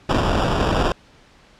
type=noise with sample-and-hold; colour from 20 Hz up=pink; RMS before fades=-19 dBFS; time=0.09-0.92 s; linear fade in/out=2 ms; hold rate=2100 Hz; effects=pink hiss -51 dBFS RMS until 1.59 s + low-pass 5000 Hz 12 dB/octave